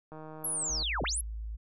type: click train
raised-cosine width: 1 ms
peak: -32 dBFS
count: 111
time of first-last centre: 0.12-0.825 s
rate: 156 Hz
type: linear two-way sweep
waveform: sine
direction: down then up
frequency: 11540 to 66.1 to 11540 Hz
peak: -30 dBFS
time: 0.44-1.21 s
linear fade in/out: 5 ms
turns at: 1.03 s
type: tone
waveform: sine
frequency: 54.4 Hz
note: A1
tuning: 19 cents flat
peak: -35 dBFS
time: 0.69-1.57 s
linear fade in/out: 20 ms
effects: none